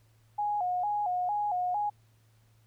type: tone with vibrato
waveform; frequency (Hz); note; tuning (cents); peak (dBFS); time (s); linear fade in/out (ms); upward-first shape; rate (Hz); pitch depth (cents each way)
sine; 774; G5; -22; -27; 0.38-1.9; 10; square; 2.2; 120
effects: added 111 Hz sine -61 dBFS peak until 2.66 s + pink hiss -70 dBFS RMS until 2.66 s